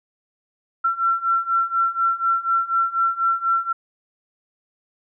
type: beating tone pair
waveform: sine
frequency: 1352 / 1356.1 Hz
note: E6 / E6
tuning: +43 / +49 cents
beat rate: 4.1 Hz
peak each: -22 / -20 dBFS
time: 0.84-3.73 s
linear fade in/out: 10 ms
effects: none